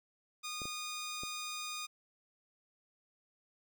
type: tone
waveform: 10% pulse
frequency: 1228 Hz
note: D#6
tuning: 23 cents flat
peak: -31 dBFS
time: 0.43-1.87 s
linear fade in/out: 20 ms
type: clicks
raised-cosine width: 2 ms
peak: -32 dBFS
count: 3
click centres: 0.618 / 0.655 / 1.235 s
effects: none